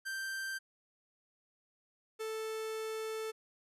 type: tone pair in turn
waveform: 45% pulse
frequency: 1568 / 440 Hz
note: G6 / A4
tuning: 0 / 0 cents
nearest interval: octave + minor seventh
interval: 2200 cents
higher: first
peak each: -37 / -37 dBFS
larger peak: neither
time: 0.05-0.59 / 2.19-3.32 s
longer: second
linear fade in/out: 20 ms
effects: resampled to 32000 Hz